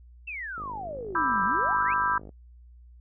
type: exponential two-way sweep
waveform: sine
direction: down then up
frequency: 2732 to 179.1 to 2732 Hz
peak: -33 dBFS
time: 0.27-1.94 s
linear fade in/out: 10 ms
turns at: 1.44 s
type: click train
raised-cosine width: 2 ms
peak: -31 dBFS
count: 89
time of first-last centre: 0.58-2.292 s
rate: 51.4 Hz
type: chord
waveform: sine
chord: E minor seventh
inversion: second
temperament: just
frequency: 988.9 / 1186.7 / 1318.5 / 1582.2 Hz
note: B5 / D6 / E6 / G6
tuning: +2 / +18 / 0 / +16 cents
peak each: -27 / -30 / -28 / -29 dBFS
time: 1.15-2.18 s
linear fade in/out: 2 ms
effects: noise-tail reverb RT60 0.1 s tail -23 dB re dry + added 60 Hz sine -48 dBFS peak until 3 s